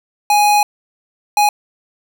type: tone bursts at uneven times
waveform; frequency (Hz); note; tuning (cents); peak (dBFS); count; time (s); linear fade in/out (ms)
square; 830.6; G#5; 0; -10; 2; 0.3-0.63 / 1.37-1.49; 2
effects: none